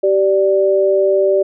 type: tone pair together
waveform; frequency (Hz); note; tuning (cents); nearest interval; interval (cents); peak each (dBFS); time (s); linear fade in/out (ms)
sine; 386.6 / 587; G4 / D5; -24 / -1; perfect fifth; 723; -13; 0.03-1.43; 10
effects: none